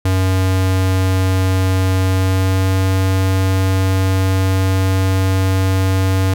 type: tone with pitch glide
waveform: square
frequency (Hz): 94 to 94.82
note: F#2 to F#2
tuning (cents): +28 to +43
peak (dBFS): -13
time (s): 0.05-6.34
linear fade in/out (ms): 5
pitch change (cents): +15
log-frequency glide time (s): 2.04-2.76
effects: none